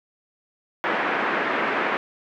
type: band-pass noise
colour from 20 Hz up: white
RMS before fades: -24 dBFS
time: 0.84-1.97 s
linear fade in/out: 0 ms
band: 220 to 2000 Hz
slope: 24 dB/octave
effects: none